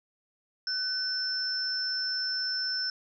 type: tone pair together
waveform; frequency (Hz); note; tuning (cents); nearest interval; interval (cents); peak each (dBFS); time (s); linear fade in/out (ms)
sine; 1509 / 5328; F#6 / E8; +34 / +18; octave + minor seventh; 2184; -35 / -29; 0.67-2.9; 2
effects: none